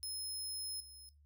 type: tone with level steps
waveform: 20% pulse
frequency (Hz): 5160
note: E8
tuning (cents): -38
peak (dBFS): -34 / -47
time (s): 0.03-1.09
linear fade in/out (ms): 0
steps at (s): 0.8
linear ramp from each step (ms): 5
effects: noise-tail reverb RT60 0.2 s tail -18 dB re dry + added 73 Hz sine -62 dBFS peak until 1.25 s